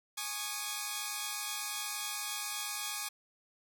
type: chord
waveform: 5% pulse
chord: Ab suspended fourth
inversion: none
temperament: equal with one note detuned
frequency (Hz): 830.6 / 1108.7 / 1221.7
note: Ab5 / Db6 / Eb6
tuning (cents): 0 / 0 / -32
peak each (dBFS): -28 / -29 / -29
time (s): 0.17-3.09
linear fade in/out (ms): 10
effects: none